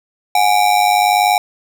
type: ring-modulated tone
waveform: square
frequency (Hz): 776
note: G5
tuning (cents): -18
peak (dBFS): -8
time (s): 0.35-1.38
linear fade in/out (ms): 2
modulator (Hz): 50.3
effects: none